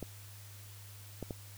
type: clicks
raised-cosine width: 2 ms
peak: -25 dBFS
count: 3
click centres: 0.027 / 1.227 / 1.308 s
effects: added 101 Hz sine -50 dBFS peak until 1.57 s + white hiss -55 dBFS RMS until 1.57 s